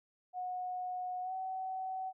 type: tone with pitch glide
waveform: sine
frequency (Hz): 730 to 754.9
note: F#5 to F#5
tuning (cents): -24 to +35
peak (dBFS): -36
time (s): 0.33-2.13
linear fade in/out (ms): 50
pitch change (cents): +59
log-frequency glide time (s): 1.22-1.33
effects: none